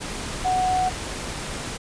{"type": "tone in noise", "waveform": "sine", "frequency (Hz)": 740, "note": "F#5", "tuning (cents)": 0, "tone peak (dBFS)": -19, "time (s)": [0.44, 0.9], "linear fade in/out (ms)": 20, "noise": "pink", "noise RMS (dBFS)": -31, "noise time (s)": [0, 1.78], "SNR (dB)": 9, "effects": ["resampled to 22050 Hz"]}